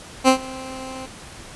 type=tone with ADSR envelope; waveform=15% pulse; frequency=261.6 Hz; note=C4; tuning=in tune; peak=-3 dBFS; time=0.24-1.07 s; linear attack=40 ms; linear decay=95 ms; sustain=-22 dB; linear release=23 ms; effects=pink hiss -40 dBFS RMS until 1.55 s + resampled to 24000 Hz